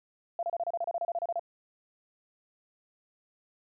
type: tone bursts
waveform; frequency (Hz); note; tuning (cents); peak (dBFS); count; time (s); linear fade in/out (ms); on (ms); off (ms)
sine; 683; F5; -39; -28; 15; 0.39-1.395; 2; 39; 30
effects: none